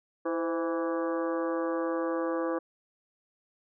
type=harmonic tone with a mistuned harmonic; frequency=164.81 Hz; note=E3; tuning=in tune; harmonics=2 / 3 / 4 / 5 / 6 / 7 / 8 / 9 / 10; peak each=-31 / -31 / -42 / -42 / -43 / -38 / -51 / -46 / -47 dBFS; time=0.25-2.59 s; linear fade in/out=10 ms; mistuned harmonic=3; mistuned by=+58 cents; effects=none